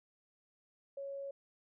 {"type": "tone", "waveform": "sine", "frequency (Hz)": 554.4, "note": "C#5", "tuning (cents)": 0, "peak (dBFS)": -40, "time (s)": [0.97, 1.31], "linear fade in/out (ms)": 5, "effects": []}